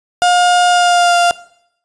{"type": "tone with pitch glide", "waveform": "35% pulse", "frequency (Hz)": [712, 697.3], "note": ["F5", "F5"], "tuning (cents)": [33, -3], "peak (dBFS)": -7, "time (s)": [0.22, 1.31], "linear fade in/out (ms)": 0, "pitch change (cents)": -36, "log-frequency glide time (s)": [0.68, 1.16], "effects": ["noise-tail reverb RT60 0.7 s tail -19 dB re dry", "resampled to 22050 Hz"]}